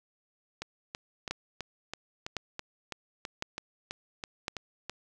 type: two click trains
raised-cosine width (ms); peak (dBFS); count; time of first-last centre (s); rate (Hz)
0.2; -15 / -19; 4 / 14; 1.31-4.481 / 0.62-4.896; 0.946 / 3.04
effects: none